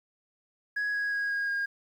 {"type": "tone with pitch steps", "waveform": "sine", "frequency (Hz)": [1669, 1657.5, 1646, 1634.7, 1623.4], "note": ["G#6", "G#6", "G#6", "G#6", "G#6"], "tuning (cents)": [8, -4, -16, -28, -40], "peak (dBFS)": -25, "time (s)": [0.76, 1.66], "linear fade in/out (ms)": 10, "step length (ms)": 180, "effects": ["tanh soft clip ceiling -26 dBFS", "10-bit"]}